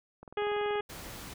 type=click train; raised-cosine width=1 ms; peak=-33 dBFS; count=13; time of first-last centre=0.23-0.804 s; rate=20.9 Hz
type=harmonic tone; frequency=414.3 Hz; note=G#4; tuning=4 cents flat; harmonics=1 / 2 / 3 / 4 / 5 / 6 / 7 / 8; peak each=-30 / -36 / -40 / -42 / -44 / -46 / -47 / -48 dBFS; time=0.37-0.81 s; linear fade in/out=5 ms
type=noise; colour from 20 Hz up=pink; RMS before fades=-44 dBFS; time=0.89-1.34 s; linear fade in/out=10 ms
effects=none